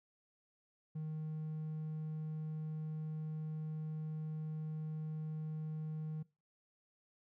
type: tone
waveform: triangle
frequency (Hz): 155.7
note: D#3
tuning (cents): +2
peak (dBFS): -36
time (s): 0.95-6.23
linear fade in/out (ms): 10
effects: noise-tail reverb RT60 0.3 s tail -23 dB re dry + tanh soft clip ceiling -32 dBFS